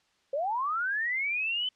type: linear sweep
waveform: sine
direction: up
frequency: 523.3 to 3062 Hz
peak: -27 dBFS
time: 0.33-1.69 s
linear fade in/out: 5 ms
effects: white hiss -69 dBFS RMS until 1.75 s + low-pass 5000 Hz 12 dB/octave